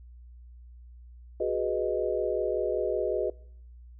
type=chord; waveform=sine; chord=G# minor seventh; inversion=third; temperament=equal; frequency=370 / 415.3 / 493.9 / 622.3 Hz; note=F#4 / G#4 / B4 / D#5; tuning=0 / 0 / 0 / 0 cents; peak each=-31 dBFS; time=1.4-3.3 s; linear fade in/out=5 ms; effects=noise-tail reverb RT60 0.7 s tail -25 dB re dry + added 60 Hz sine -46 dBFS peak until 3.99 s